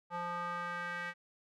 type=tone with band-pass filter sweep; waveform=square; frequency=174.4 Hz; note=F3; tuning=2 cents flat; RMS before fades=-39 dBFS; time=0.1-1.14 s; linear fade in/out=50 ms; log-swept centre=1000 to 1800 Hz; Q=3.3; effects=none